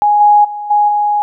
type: tone with level steps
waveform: sine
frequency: 830.6 Hz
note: G#5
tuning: in tune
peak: -7 / -4 / -20 / -7 / -10 dBFS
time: 0.02-1.22 s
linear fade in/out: 0 ms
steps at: 0.2 / 0.44 / 0.7 / 0.88 s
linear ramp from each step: 10 ms
effects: none